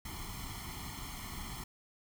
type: noise with comb filter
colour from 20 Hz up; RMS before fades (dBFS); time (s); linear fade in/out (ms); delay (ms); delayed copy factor
pink; -43; 0.05-1.64; 5; 0.94; +0.9
effects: none